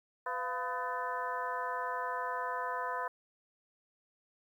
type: harmonic tone with a mistuned harmonic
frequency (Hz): 251.6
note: B3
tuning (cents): +32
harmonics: 2 / 3 / 4 / 5 / 6 / 7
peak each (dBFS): -42 / -42 / -36 / -43 / -43 / -44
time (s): 0.26-3.08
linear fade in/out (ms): 5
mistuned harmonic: 3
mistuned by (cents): -140
effects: 11-bit